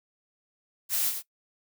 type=noise with echo; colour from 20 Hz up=blue; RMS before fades=-27 dBFS; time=0.89-1.13 s; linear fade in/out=50 ms; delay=97 ms; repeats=1; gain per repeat=-7 dB; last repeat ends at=1.227 s; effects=noise-tail reverb RT60 0.1 s tail -19 dB re dry